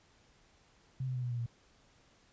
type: tone with pitch steps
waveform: sine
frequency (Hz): 130.81 / 128.04 / 125.34 / 122.69 / 120.09 / 117.55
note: C3 / C3 / B2 / B2 / B2 / A#2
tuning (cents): 0 / -37 / +26 / -11 / -48 / +15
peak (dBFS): -33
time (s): 1-1.462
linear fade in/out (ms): 5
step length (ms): 77
effects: pink hiss -66 dBFS RMS until 2.32 s + resampled to 16000 Hz